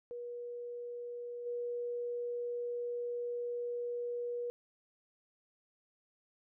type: tone with level steps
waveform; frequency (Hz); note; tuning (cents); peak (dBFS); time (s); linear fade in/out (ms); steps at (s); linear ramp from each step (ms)
sine; 481.4; B4; -44; -40 / -35; 0.11-4.5; 0; 1.45; 20
effects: none